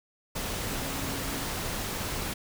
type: tone in noise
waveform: sine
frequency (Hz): 273.7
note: C#4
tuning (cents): -22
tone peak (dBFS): -40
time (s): 0.71-1.46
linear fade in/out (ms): 10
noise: pink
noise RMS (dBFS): -33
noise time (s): 0.35-2.34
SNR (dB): -10
effects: none